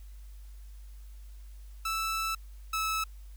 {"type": "tone pair in turn", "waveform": "sawtooth", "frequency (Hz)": [1318.5, 1302.6], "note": ["E6", "E6"], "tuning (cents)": [0, -21], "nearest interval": "unison", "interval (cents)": 21, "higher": "first", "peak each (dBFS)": [-26, -25], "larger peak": "second", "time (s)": [[1.85, 2.35], [2.73, 3.04]], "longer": "first", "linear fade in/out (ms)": 5, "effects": ["added 50 Hz sine -44 dBFS peak until 3.36 s", "white hiss -64 dBFS RMS until 3.36 s"]}